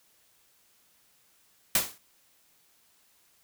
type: noise with exponential decay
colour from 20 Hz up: white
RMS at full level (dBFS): -20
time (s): 1.75-1.98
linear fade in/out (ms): 2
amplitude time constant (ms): 50
effects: white hiss -65 dBFS RMS until 3.43 s

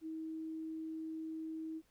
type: tone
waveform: sine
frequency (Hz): 319.2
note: D#4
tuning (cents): +44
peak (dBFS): -40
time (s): 0.01-1.82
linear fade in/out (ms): 50
effects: pink hiss -74 dBFS RMS until 1.9 s

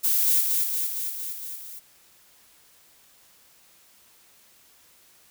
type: noise with echo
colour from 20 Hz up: violet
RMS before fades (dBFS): -22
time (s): 0.03-0.42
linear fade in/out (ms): 20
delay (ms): 230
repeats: 6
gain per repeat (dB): -3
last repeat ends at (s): 1.8
effects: white hiss -57 dBFS RMS until 5.3 s

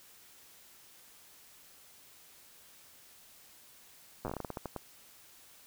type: slowing click train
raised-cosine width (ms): 1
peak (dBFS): -23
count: 14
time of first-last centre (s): 4.25-4.763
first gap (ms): 8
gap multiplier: 1.24
effects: white hiss -58 dBFS RMS until 5.66 s

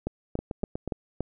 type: two click trains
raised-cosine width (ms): 2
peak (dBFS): -18 / -15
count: 5 / 5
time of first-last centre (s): 0.39-0.877 / 0.07-1.206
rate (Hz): 8.22 / 3.52
effects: none

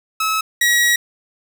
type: tone pair in turn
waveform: sawtooth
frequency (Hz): 1294 / 1911.6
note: E6 / A#6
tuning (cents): -32 / +43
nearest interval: perfect fifth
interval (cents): 675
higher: second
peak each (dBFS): -13 / -9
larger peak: second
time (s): 0.2-0.41 / 0.61-0.96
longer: second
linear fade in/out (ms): 5
effects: none

